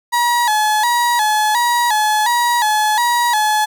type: tone with vibrato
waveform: 35% pulse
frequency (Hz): 904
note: A5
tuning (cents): +47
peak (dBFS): -11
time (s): 0.12-3.66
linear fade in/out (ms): 20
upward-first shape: square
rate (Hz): 1.4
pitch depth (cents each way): 100
effects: none